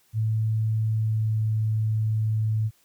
sine tone with pitch glide, 110 to 109.24 Hz, A2 to A2, 0 to -12 cents, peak -21 dBFS, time 0.13-2.71 s, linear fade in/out 50 ms, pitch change -12 cents, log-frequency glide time 0.93-1.42 s, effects white hiss -63 dBFS RMS until 2.84 s

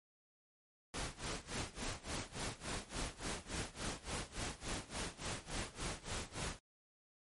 pink noise with tremolo, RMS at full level -40 dBFS, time 0.94-6.59 s, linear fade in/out 0 ms, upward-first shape sine, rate 3.5 Hz, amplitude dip 90%, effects MP3 48 kbps

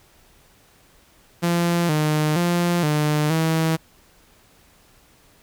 sawtooth tone with pitch steps, 171.8 / 152.8 / 173.9 / 150.6 / 161.2 Hz, F3 / D#3 / F3 / D3 / E3, -28 / -31 / -7 / +44 / -38 cents, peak -14 dBFS, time 1.42-3.77 s, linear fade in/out 20 ms, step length 470 ms, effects pink hiss -55 dBFS RMS until 5.42 s

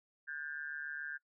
sine tone with amplitude modulation, 1600 Hz, G6, 35 cents sharp, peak -36 dBFS, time 0.27-1.18 s, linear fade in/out 20 ms, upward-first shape sine, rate 147 Hz, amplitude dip 95%, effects noise-tail reverb RT60 0.1 s tail -17 dB re dry

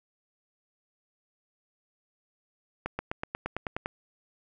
accelerating click train, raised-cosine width 0.5 ms, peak -16 dBFS, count 10, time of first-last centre 2.86-3.859 s, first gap 130 ms, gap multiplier 0.96, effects none

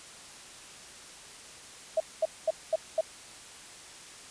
sine tone bursts, 640 Hz, D#5, 49 cents sharp, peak -22 dBFS, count 5, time 1.97-3.01 s, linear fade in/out 5 ms, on 32 ms, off 220 ms, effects white hiss -48 dBFS RMS until 4.3 s + resampled to 22050 Hz

